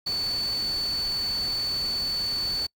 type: tone in noise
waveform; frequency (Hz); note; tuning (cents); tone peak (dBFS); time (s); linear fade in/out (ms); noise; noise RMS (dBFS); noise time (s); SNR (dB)
sine; 4479; C#8; +17; -25; 0.06-2.67; 10; pink; -39; 0.06-2.67; +11
effects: noise-tail reverb RT60 0.1 s tail -26 dB re dry